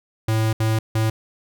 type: tone bursts at uneven times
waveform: square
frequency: 110.6 Hz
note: A2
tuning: 9 cents sharp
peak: -18 dBFS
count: 3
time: 0.28-0.53 / 0.6-0.79 / 0.95-1.1 s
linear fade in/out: 5 ms
effects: none